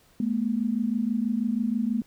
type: tone pair together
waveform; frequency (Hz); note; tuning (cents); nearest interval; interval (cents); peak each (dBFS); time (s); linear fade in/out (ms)
sine; 214.2 / 240.4; A3 / B3; -46 / -46; major second; 200; -26; 0.2-2.02; 2
effects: pink hiss -60 dBFS RMS until 2.06 s